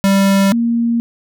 square / sine tone pair in turn, 196 / 233.6 Hz, G3 / A#3, 0 / +4 cents, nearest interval minor third, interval 304 cents, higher second, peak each -10 / -12 dBFS, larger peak first, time 0.04-0.52 / 0.52-1 s, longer neither, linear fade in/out 0 ms, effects none

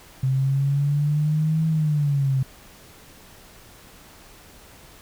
sine exponential two-way sweep, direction up then down, 130.81 to 160.8 to 130.81 Hz, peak -18 dBFS, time 0.23-2.43 s, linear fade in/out 5 ms, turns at 1.67 s, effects pink hiss -48 dBFS RMS until 5.01 s

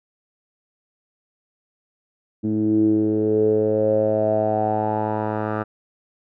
10% pulse tone with low-pass filter sweep, 107.6 Hz, A2, 38 cents flat, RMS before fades -20 dBFS, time 2.43-5.64 s, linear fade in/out 20 ms, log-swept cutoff 270 to 1200 Hz, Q 6.9, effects none

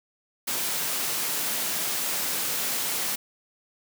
white high-pass noise, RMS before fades -28 dBFS, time 0.47-3.16 s, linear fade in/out 10 ms, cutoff 130 Hz, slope 24 dB/octave, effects none

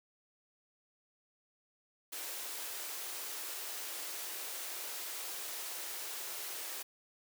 white high-pass noise, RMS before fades -42 dBFS, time 2.12-6.83 s, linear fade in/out 10 ms, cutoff 310 Hz, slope 48 dB/octave, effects none

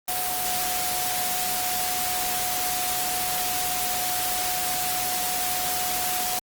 sine tone in noise, 730 Hz, F#5, 24 cents flat, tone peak -30 dBFS, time 0.08-6.39 s, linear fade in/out 2 ms, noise white, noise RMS -27 dBFS, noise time 0.08-6.39 s, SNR -6 dB, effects Opus 24 kbps

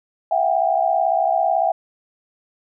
sine tone cluster, 662 / 736 / 794 Hz, E5 / F#5 / G5, +7 / -9 / +22 cents, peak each -20 dBFS, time 0.31-1.72 s, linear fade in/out 5 ms, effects none

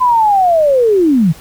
sine linear sweep, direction down, 1025 to 144.5 Hz, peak -7 dBFS, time 0-1.33 s, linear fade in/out 20 ms, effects pink hiss -38 dBFS RMS until 1.4 s

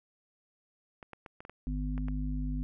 clicks, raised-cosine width 0.5 ms, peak -30 dBFS, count 8, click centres 1.028 / 1.133 / 1.262 / 1.405 / 1.451 / 1.496 / 1.979 / 2.084 s
harmonic tone, 50.5 Hz, G#1, 48 cents flat, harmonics 1 / 3 / 5, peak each -32 / -39 / -37 dBFS, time 1.67-2.63 s, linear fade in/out 0 ms
effects none

